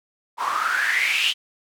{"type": "noise with band-pass filter sweep", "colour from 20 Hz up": "white", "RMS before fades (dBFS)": -22, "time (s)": [0.37, 1.34], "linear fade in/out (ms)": 50, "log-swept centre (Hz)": [950, 3100], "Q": 8.2, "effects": []}